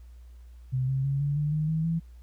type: tone with pitch steps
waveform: sine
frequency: 129 / 133.63 / 138.42 / 143.38 / 148.52 / 153.85 / 159.37 / 165.08 Hz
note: C3 / C3 / C#3 / D3 / D3 / D#3 / D#3 / E3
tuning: -24 / +37 / -2 / -41 / +20 / -19 / +42 / +3 cents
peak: -24 dBFS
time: 0.72-2 s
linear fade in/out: 20 ms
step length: 160 ms
effects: added 60 Hz sine -45 dBFS peak until 2.22 s + pink hiss -68 dBFS RMS until 2.22 s